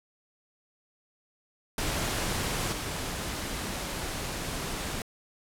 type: noise with level steps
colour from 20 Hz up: pink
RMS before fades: -30 / -34 dBFS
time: 1.78-5.02 s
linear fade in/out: 2 ms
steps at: 2.72 s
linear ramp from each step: 5 ms
effects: low-pass 12000 Hz 12 dB/octave